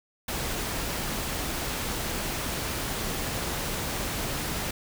pink noise, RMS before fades -31 dBFS, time 0.28-4.71 s, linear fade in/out 5 ms, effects none

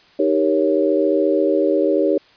sine chord, Eb dominant seventh, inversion none, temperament equal, 311.1 / 392 / 466.2 / 554.4 Hz, Eb4 / G4 / Bb4 / Db5, 0 / 0 / 0 / 0 cents, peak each -19 / -19 / -22 / -19 dBFS, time 0.19-2.18 s, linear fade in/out 5 ms, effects white hiss -51 dBFS RMS until 2.36 s + resampled to 11025 Hz

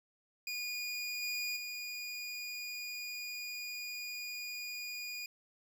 25% pulse tone with level steps, 2445 Hz, D#7, 31 cents flat, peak -33 / -31 / -36 dBFS, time 0.47-5.26 s, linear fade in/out 2 ms, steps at 1.22 / 1.56 s, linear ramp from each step 10 ms, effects none

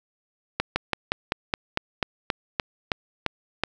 slowing click train, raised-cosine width 0.3 ms, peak -6 dBFS, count 13, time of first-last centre 0.6-3.636 s, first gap 160 ms, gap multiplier 1.08, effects none

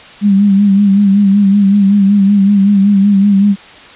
sine tone with vibrato, 199.8 Hz, G3, 33 cents sharp, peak -5 dBFS, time 0.21-3.56 s, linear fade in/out 50 ms, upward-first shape sine, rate 5.3 Hz, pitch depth 55 cents each way, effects white hiss -35 dBFS RMS until 3.95 s + resampled to 8000 Hz

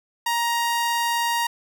sawtooth tone, 939 Hz, A#5, 12 cents sharp, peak -17 dBFS, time 0.26-1.47 s, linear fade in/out 5 ms, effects none

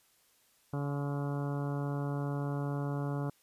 harmonic tone with a mistuned harmonic, 142.3 Hz, C#3, 46 cents sharp, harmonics 1 / 2 / 3 / 4 / 5 / 6 / 7 / 8 / 9 / 10, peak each -33 / -39 / -43 / -45 / -47 / -49 / -50 / -51 / -52 / -53 dBFS, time 0.73-3.3 s, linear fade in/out 5 ms, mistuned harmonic 7, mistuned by +47 cents, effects white hiss -68 dBFS RMS until 3.42 s + resampled to 32000 Hz

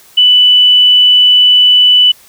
sine tone, 2980 Hz, F#7, 12 cents sharp, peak -3 dBFS, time 0.17-2.12 s, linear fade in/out 10 ms, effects white hiss -42 dBFS RMS until 2.28 s

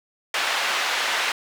white band-pass noise, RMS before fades -24 dBFS, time 0.34-1.32 s, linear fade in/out 2 ms, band 720 to 2900 Hz, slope 12 dB/octave, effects none

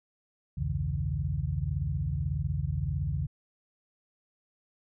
sine tone cluster, 62.1 / 82.8 / 98.7 / 137.1 / 158.8 Hz, B1 / E2 / G2 / C#3 / D#3, +10 / +8 / +12 / -19 / +36 cents, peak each -36 / -33 / -37 / -32 / -36 dBFS, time 0.57-3.27 s, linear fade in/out 10 ms, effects none

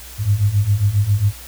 sine beating tone pair, 98 / 105.4 Hz, G2 / G#2, 0 / +26 cents, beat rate 7.4 Hz, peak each -18 / -15 dBFS, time 0.18-1.33 s, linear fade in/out 50 ms, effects added 60 Hz sine -38 dBFS peak until 1.47 s + white hiss -38 dBFS RMS until 1.47 s

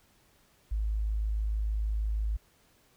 sine tone, 53.2 Hz, G#1, 42 cents sharp, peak -27 dBFS, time 0.71-2.37 s, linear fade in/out 10 ms, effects pink hiss -65 dBFS RMS until 2.96 s

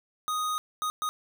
square tone bursts at uneven times, 1244.5 Hz, D#6, in tune, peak -28 dBFS, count 3, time 0.28-0.58 / 0.82-0.9 / 1.02-1.09 s, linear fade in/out 0 ms, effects none

